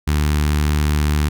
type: tone with notch filter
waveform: sawtooth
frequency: 74.6 Hz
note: D2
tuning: 28 cents sharp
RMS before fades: -17 dBFS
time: 0.07-1.29 s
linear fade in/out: 10 ms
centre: 570 Hz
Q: 0.87
effects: none